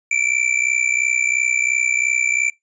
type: tone with amplitude modulation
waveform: square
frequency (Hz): 2339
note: D7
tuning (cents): -8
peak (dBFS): -13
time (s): 0.11-2.5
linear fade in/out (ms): 5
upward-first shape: sine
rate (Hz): 62.9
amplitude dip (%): 90
effects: noise-tail reverb RT60 0.2 s tail -24 dB re dry + resampled to 22050 Hz